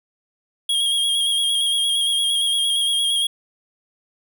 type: tone with vibrato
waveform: square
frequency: 3271 Hz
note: G#7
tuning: 27 cents flat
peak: -18 dBFS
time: 0.69-3.27 s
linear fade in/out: 5 ms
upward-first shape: square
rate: 8.7 Hz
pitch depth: 26 cents each way
effects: none